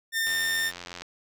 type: tone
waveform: sawtooth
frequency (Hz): 1807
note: A6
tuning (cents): +46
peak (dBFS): -21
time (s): 0.12-0.72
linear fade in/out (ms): 50
type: click train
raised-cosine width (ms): 0.2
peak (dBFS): -21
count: 67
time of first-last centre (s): 0.27-1.02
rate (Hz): 88
effects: none